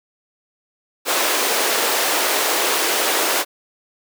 pink high-pass noise, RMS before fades -19 dBFS, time 1.05-3.45 s, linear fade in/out 50 ms, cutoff 370 Hz, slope 24 dB/octave, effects none

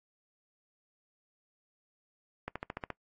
accelerating click train, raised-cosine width 0.5 ms, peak -21 dBFS, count 7, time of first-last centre 2.48-2.903 s, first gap 76 ms, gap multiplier 0.97, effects noise-tail reverb RT60 0.1 s tail -21 dB re dry + AAC 48 kbps

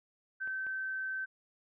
sine tone, 1543 Hz, G6, 28 cents flat, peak -34 dBFS, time 0.4-1.26 s, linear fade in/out 20 ms
clicks, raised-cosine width 0.5 ms, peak -37 dBFS, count 2, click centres 0.475 / 0.667 s
effects none

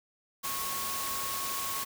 sine tone in noise, 1100 Hz, C#6, 14 cents flat, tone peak -37 dBFS, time 0.43-1.85 s, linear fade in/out 20 ms, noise white, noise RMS -35 dBFS, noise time 0.43-1.85 s, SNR -5 dB, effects none

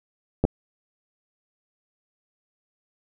clicks, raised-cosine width 2 ms, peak -6 dBFS, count 2, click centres 0.44 / 0.451 s, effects none

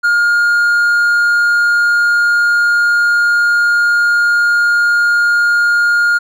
triangle tone, 1418 Hz, F6, 26 cents sharp, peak -7 dBFS, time 0.03-6.19 s, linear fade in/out 20 ms, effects none

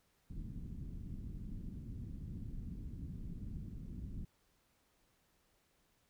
pink low-pass noise, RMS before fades -45 dBFS, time 0.3-4.25 s, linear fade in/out 5 ms, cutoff 240 Hz, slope 24 dB/octave, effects pink hiss -75 dBFS RMS until 6.09 s

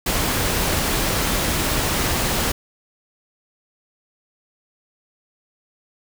pink noise, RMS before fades -21 dBFS, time 0.06-2.52 s, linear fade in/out 5 ms, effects none

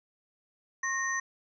sine tone cluster, 1078 / 1857 / 6060 Hz, C#6 / A#6 / F#8, -49 / -7 / +40 cents, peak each -35 / -30 / -37 dBFS, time 0.83-1.2 s, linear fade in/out 5 ms, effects none

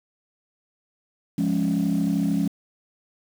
sine chord, Db major, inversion first, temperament equal, 174.61 / 207.7 / 277.2 Hz, F3 / Ab3 / Db4, 0 / 0 / 0 cents, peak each -23 dBFS, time 1.38-2.48 s, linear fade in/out 5 ms, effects tanh soft clip ceiling -15 dBFS + 7-bit

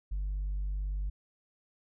triangle tone with tanh clipping, 49 Hz, G1, in tune, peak -31 dBFS, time 0.11-1.1 s, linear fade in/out 10 ms, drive 6 dB, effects none

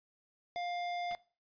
square tone, 703 Hz, F5, 11 cents sharp, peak -36 dBFS, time 0.56-1.15 s, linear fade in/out 0 ms
pink noise with exponential decay, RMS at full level -46 dBFS, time 1.11-1.19 s, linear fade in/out 0 ms, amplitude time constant 17 ms
effects noise-tail reverb RT60 0.4 s tail -22 dB re dry + resampled to 11025 Hz

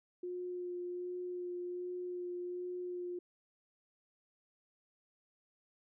sine tone with vibrato, 357.1 Hz, F4, 39 cents sharp, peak -38 dBFS, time 0.23-3.19 s, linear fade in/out 5 ms, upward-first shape sine, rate 1.3 Hz, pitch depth 12 cents each way, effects none

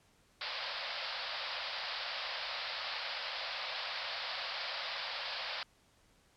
white band-pass noise, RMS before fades -40 dBFS, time 0.41-5.63 s, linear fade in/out 2 ms, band 510 to 5000 Hz, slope 96 dB/octave, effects pink hiss -68 dBFS RMS until 6.36 s + low-pass 10000 Hz 12 dB/octave

